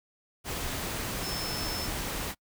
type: tone in noise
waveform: sine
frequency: 5274 Hz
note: E8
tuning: in tune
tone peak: -36 dBFS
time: 1.21-1.89 s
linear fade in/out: 50 ms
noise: pink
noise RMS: -34 dBFS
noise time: 0.44-2.35 s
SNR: -5 dB
effects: noise-tail reverb RT60 0.1 s tail -26 dB re dry